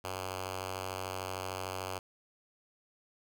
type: tone with notch filter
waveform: 5% pulse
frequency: 93.4 Hz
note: F#2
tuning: 17 cents sharp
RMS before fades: -39 dBFS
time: 0.04-1.99 s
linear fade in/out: 5 ms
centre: 220 Hz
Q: 0.69
effects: none